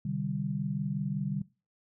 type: chord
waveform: sine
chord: C suspended second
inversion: none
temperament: equal with one note detuned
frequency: 130.81 / 150.44 / 196 Hz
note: C3 / D3 / G3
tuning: 0 / +42 / 0 cents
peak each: -36 / -33 / -34 dBFS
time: 0.05-1.42 s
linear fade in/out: 5 ms
effects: noise-tail reverb RT60 0.3 s tail -20 dB re dry